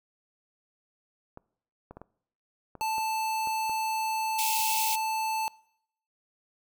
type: clicks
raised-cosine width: 1 ms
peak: -29 dBFS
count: 9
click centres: 1.374 / 1.91 / 1.97 / 2.016 / 2.753 / 2.812 / 2.982 / 3.473 / 3.696 s
type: tone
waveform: square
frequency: 880 Hz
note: A5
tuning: in tune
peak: -28 dBFS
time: 2.81-5.48 s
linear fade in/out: 0 ms
type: high-pass noise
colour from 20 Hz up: white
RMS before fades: -30 dBFS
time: 4.38-4.96 s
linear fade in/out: 10 ms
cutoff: 2200 Hz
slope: 96 dB/octave
effects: noise-tail reverb RT60 0.7 s tail -23 dB re dry